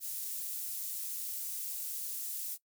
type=high-pass noise; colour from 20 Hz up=pink; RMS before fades=-39 dBFS; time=0-2.58 s; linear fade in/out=50 ms; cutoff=11000 Hz; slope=12 dB/octave; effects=noise-tail reverb RT60 0.1 s tail -19 dB re dry